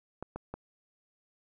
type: clicks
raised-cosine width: 1 ms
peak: -24 dBFS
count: 3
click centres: 0.226 / 0.36 / 0.54 s
effects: none